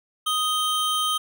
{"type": "tone pair together", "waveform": "square", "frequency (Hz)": [1245, 3137], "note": ["D#6", "G7"], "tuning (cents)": [1, 1], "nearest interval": "octave + major third", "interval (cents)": 1600, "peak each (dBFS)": -25, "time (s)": [0.26, 1.18], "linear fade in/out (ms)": 10, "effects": []}